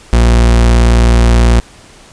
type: tone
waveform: 40% pulse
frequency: 58.5 Hz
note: A#1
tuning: 7 cents sharp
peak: -4 dBFS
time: 0.13-1.6 s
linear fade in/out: 0 ms
effects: pink hiss -39 dBFS RMS until 2.12 s + resampled to 22050 Hz